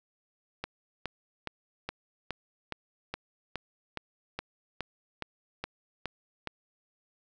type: click train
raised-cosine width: 0.3 ms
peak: -18 dBFS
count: 15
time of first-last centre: 0.64-6.473 s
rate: 2.4 Hz
effects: none